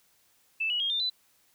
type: tone with pitch steps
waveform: sine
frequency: 2637 / 2926 / 3247 / 3602 / 3997 Hz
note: E7 / F#7 / G#7 / A7 / B7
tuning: 0 / -20 / -40 / +40 / +20 cents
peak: -26 dBFS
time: 0.6-1.1 s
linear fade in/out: 10 ms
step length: 100 ms
effects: white hiss -66 dBFS RMS until 1.54 s